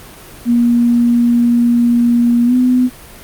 sine tone with pitch glide, 238.1 to 251.2 Hz, A#3 to B3, +37 to +30 cents, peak -8 dBFS, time 0.45-2.9 s, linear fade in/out 50 ms, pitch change +93 cents, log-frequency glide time 2.45-2.54 s, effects pink hiss -36 dBFS RMS until 3.23 s + Opus 32 kbps

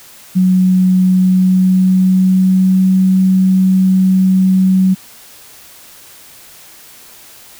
sine tone with pitch glide, 185 to 187.91 Hz, F#3 to F#3, 0 to +27 cents, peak -7 dBFS, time 0.35-4.95 s, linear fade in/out 20 ms, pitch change +27 cents, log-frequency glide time 1.09-2.92 s, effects white hiss -39 dBFS RMS until 7.59 s

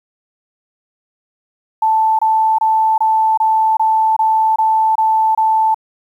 sine tone bursts, 880 Hz, A5, in tune, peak -10 dBFS, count 10, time 1.82-5.745 s, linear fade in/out 5 ms, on 370 ms, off 25 ms, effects 8-bit

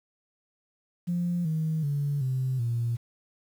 sine tone with pitch steps, 174.61 / 158.28 / 143.48 / 130.06 / 117.89 Hz, F3 / D#3 / D3 / C3 / A#2, 0 / +30 / -40 / -10 / +20 cents, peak -24 dBFS, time 1.07-2.97 s, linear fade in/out 20 ms, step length 380 ms, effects tanh soft clip ceiling -20 dBFS + 9-bit

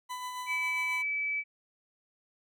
40% pulse tone with tremolo, 1000 Hz, B5, 21 cents sharp, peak -34 dBFS, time 0.09-1.03 s, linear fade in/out 20 ms, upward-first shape sine, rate 7.4 Hz, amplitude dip 35%
sine tone, 2300 Hz, D7, 37 cents flat, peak -29 dBFS, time 0.46-1.44 s, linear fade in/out 50 ms
effects none

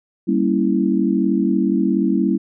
sine chord, G diminished seventh, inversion none, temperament equal, 196 / 233.1 / 277.2 / 329.6 Hz, G3 / Bb3 / Db4 / Fb4, 0 / 0 / 0 / 0 cents, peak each -19 / -21 / -21 / -20 dBFS, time 0.27-2.38 s, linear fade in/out 20 ms, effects none

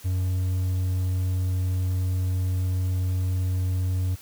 triangle tone, 92 Hz, F#2, 9 cents flat, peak -20 dBFS, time 0.04-4.16 s, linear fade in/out 20 ms, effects white hiss -48 dBFS RMS until 4.21 s

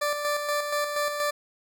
20% pulse tone with tremolo, 587.3 Hz, D5, in tune, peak -19 dBFS, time 0.01-1.31 s, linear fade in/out 10 ms, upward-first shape square, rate 4.2 Hz, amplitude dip 45%, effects none

